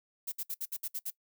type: noise bursts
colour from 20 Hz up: violet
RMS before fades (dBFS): -36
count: 8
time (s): 0.27-1.105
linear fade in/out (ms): 10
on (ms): 51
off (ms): 61
effects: noise-tail reverb RT60 0.1 s tail -21 dB re dry